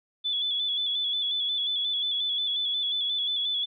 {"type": "tone with vibrato", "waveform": "sine", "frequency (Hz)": 3436, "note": "A7", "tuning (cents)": -42, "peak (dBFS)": -25, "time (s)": [0.24, 3.66], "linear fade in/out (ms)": 20, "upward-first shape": "square", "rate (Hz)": 5.6, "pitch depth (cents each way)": 35, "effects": []}